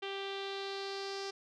sawtooth tone with low-pass filter sweep, 392.8 Hz, G4, 4 cents sharp, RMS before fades -40 dBFS, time 0.02-1.31 s, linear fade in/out 10 ms, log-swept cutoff 3200 to 5200 Hz, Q 3.9, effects none

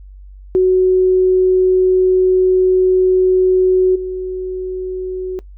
sine tone with level steps, 371 Hz, F#4, 5 cents sharp, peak -8 / -19 dBFS, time 0.55-5.39 s, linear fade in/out 0 ms, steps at 3.95 s, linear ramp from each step 10 ms, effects noise-tail reverb RT60 0.1 s tail -20 dB re dry + added 48 Hz sine -34 dBFS peak until 5.57 s

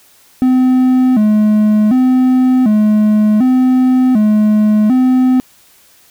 triangle tone with vibrato, 233.1 Hz, A#3, in tune, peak -5 dBFS, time 0.42-5.4 s, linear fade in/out 0 ms, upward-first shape square, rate 0.67 Hz, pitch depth 160 cents each way, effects white hiss -47 dBFS RMS until 6.1 s

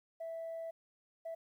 sine tone bursts at uneven times, 658 Hz, E5, 3 cents flat, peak -38 dBFS, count 2, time 0.2-0.71 / 1.25-1.35 s, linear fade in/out 10 ms, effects tanh soft clip ceiling -37 dBFS + 12-bit

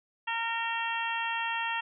harmonic tone with a mistuned harmonic, 460 Hz, A#4, 23 cents flat, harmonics 2 / 3 / 4 / 5 / 6 / 7, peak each -33 / -39 / -35 / -45 / -35 / -40 dBFS, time 0.27-1.81 s, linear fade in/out 10 ms, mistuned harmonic 6, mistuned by -21 cents, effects none

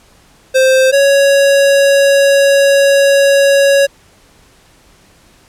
square tone pair in turn, 523.3 / 556.2 Hz, C5 / C#5, 0 / +6 cents, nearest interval minor second, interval 106 cents, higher second, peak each -7 dBFS, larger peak neither, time 0.54-0.92 / 0.92-3.87 s, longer second, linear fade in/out 20 ms, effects pink hiss -47 dBFS RMS until 5.48 s + low-pass 11000 Hz 12 dB/octave

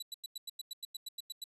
sawtooth tone bursts, 3951 Hz, B7, in tune, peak -36 dBFS, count 13, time 0-1.441 s, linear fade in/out 5 ms, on 25 ms, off 93 ms, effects resampled to 32000 Hz + 13-bit

